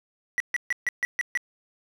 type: tone bursts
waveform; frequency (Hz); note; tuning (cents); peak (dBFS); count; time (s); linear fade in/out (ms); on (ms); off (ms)
triangle; 1948; B6; -24; -20; 7; 0.38-1.374; 0; 22; 140
effects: none